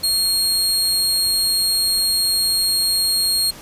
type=tone; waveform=sawtooth; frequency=4261 Hz; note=C8; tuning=31 cents sharp; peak=-13 dBFS; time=0.03-3.51 s; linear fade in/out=10 ms; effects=pink hiss -39 dBFS RMS until 3.61 s + resampled to 32000 Hz